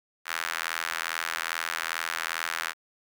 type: tone with high-pass filter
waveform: sawtooth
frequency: 82.41 Hz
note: E2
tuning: in tune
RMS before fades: -32 dBFS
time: 0.25-2.74 s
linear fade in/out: 50 ms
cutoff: 1500 Hz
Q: 1.9
effects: none